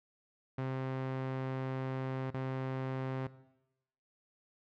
sawtooth tone with dropouts, 131.6 Hz, C3, 10 cents sharp, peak -30 dBFS, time 0.58-3.27 s, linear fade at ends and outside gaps 5 ms, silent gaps 2.304-2.34 s, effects noise-tail reverb RT60 0.9 s tail -17 dB re dry + low-pass 2000 Hz 12 dB/octave

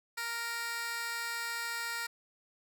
15% pulse tone with high-pass filter, 466.2 Hz, A#4, in tune, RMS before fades -37 dBFS, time 0.17-2.07 s, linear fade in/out 10 ms, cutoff 1600 Hz, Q 0.93, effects none

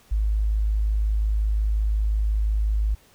sine tone, 52.8 Hz, G#1, 29 cents sharp, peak -19 dBFS, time 0.11-2.95 s, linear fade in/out 10 ms, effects pink hiss -56 dBFS RMS until 3.14 s

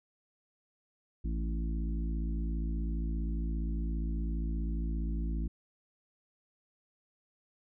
harmonic tone with a mistuned harmonic, 55 Hz, A1, in tune, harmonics 1 / 3 / 4 / 5 / 6, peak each -31 / -41 / -43 / -45 / -47 dBFS, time 1.24-5.48 s, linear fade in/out 10 ms, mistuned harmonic 3, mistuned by -23 cents, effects none

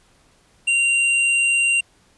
square tone, 2768 Hz, F7, 16 cents flat, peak -16 dBFS, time 0.67-1.81 s, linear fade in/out 10 ms, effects pink hiss -57 dBFS RMS until 2.17 s + resampled to 24000 Hz

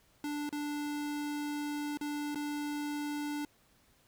square tone with dropouts, 293.7 Hz, D4, in tune, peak -35 dBFS, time 0.24-3.45 s, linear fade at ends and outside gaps 2 ms, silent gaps 0.492-0.526 / 1.973-2.011 / 2.347-2.356 s, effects pink hiss -67 dBFS RMS until 4.07 s

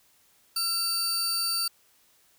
sawtooth tone pair together, 1355 / 4595 Hz, E6 / D8, +47 / -39 cents, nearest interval octave + major sixth, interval 2114 cents, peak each -33 / -23 dBFS, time 0.56-1.68 s, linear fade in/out 5 ms, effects white hiss -63 dBFS RMS until 2.38 s

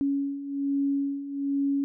sine beating tone pair, 278.2 / 279.4 Hz, C#4 / C#4, +6 / +14 cents, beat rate 1.2 Hz, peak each -31 / -26 dBFS, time 0.01-1.84 s, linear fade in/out 0 ms, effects none

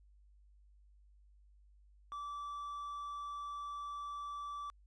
triangle tone, 1160 Hz, D6, 22 cents flat, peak -39 dBFS, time 2.12-4.7 s, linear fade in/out 0 ms, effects added 50 Hz sine -61 dBFS peak until 4.86 s + resampled to 22050 Hz

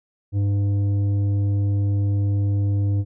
sine tone with tanh clipping, 100.5 Hz, G2, 44 cents sharp, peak -19 dBFS, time 0.32-3.05 s, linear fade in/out 50 ms, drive 8 dB, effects none

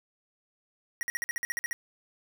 square tone bursts, 1895 Hz, A#6, 28 cents sharp, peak -30 dBFS, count 11, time 1.01-1.73 s, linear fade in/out 0 ms, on 20 ms, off 50 ms, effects none

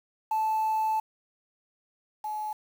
sine tone pair in turn, 874 / 852.6 Hz, A5 / G#5, -12 / +45 cents, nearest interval unison, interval 43 cents, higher first, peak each -22 / -30 dBFS, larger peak first, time 0.31-1 / 2.24-2.53 s, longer first, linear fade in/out 5 ms, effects tanh soft clip ceiling -22 dBFS + 8-bit

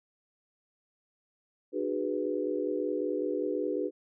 sine chord, G# half-diminished seventh, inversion second, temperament equal with one note detuned, 300.7 / 370 / 415.3 / 493.9 Hz, D4 / F#4 / G#4 / B4, +41 / 0 / 0 / 0 cents, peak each -34 dBFS, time 1.72-3.91 s, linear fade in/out 50 ms, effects none

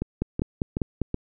two click trains, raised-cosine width 3 ms, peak -13 / -11 dBFS, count 4 / 5, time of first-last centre 0.02-1.144 / 0.22-1.017 s, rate 2.67 / 5.02 Hz, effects none

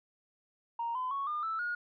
sine tone with pitch steps, 932.3 / 1016.7 / 1108.7 / 1209 / 1318.5 / 1437.8 Hz, A#5 / B5 / C#6 / D6 / E6 / F6, 0 / +50 / 0 / +50 / 0 / +50 cents, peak -31 dBFS, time 0.79-1.75 s, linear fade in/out 5 ms, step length 160 ms, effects tanh soft clip ceiling -27 dBFS

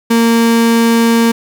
35% pulse tone, 230.5 Hz, A#3, 19 cents flat, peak -6 dBFS, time 0.1-1.32 s, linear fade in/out 10 ms, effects none

